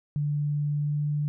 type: tone with pitch glide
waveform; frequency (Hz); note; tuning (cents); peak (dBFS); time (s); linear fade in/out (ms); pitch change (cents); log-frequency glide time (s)
sine; 146.83 to 147.77; D3 to D3; 0 to +11; -24; 0.16-1.28; 0; +11; 0.76-1.03
effects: none